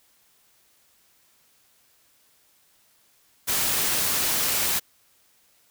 white noise, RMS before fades -24 dBFS, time 3.47-4.8 s, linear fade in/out 20 ms, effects white hiss -62 dBFS RMS until 5.7 s

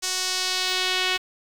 sawtooth tone with band-pass filter sweep, 370 Hz, F#4, in tune, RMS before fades -25 dBFS, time 0.02-1.18 s, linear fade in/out 20 ms, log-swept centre 6200 to 3000 Hz, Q 1.6, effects 7-bit

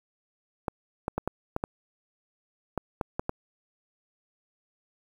clicks, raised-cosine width 1 ms, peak -14 dBFS, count 10, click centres 0.682 / 1.081 / 1.18 / 1.276 / 1.564 / 1.639 / 2.777 / 3.012 / 3.195 / 3.294 s, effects 8-bit

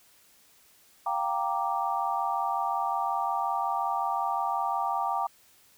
sine chord, G minor seventh, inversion third, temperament equal, 698.5 / 784 / 932.3 / 1174.7 Hz, F5 / G5 / Bb5 / D6, 0 / 0 / 0 / 0 cents, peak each -34 / -30 / -31 / -32 dBFS, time 1.06-5.27 s, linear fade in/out 5 ms, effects white hiss -60 dBFS RMS until 5.77 s

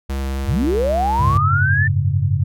square tone with vibrato, 67.5 Hz, C#2, 45 cents flat, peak -21 dBFS, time 0.09-1.38 s, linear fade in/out 10 ms, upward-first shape square, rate 3.7 Hz, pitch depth 8 cents each way
sine linear sweep, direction up, 46.92 to 1800 Hz, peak -16 dBFS, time 0.45-1.88 s, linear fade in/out 10 ms
sine chord, F# suspended second, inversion none, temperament equal, 92.5 / 103.83 / 138.59 Hz, F#2 / G#2 / C#3, 0 / 0 / 0 cents, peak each -19 dBFS, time 1.19-2.44 s, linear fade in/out 10 ms
effects none

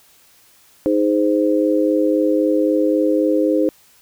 sine chord, Ab major, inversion second, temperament just, 311.5 / 415.3 / 519.1 Hz, Eb4 / Ab4 / C5, +2 / 0 / -14 cents, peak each -16 / -21 / -18 dBFS, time 0.86-3.69 s, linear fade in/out 0 ms, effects white hiss -52 dBFS RMS until 4.01 s

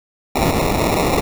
blue noise with sample-and-hold, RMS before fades -17 dBFS, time 0.35-1.21 s, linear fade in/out 10 ms, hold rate 1575 Hz, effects none

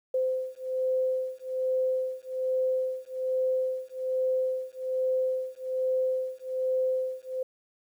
sine beating tone pair, 516 / 517.2 Hz, C5 / C5, -24 / -20 cents, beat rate 1.2 Hz, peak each -29 dBFS, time 0.14-7.43 s, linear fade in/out 5 ms, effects 10-bit

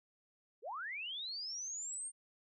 sine linear sweep, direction up, 371.2 to 8820 Hz, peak -40 dBFS, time 0.62-2.12 s, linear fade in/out 50 ms, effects none

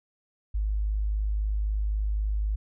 sine tone, 51.91 Hz, G#1, in tune, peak -24 dBFS, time 0.54-2.56 s, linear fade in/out 10 ms, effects none

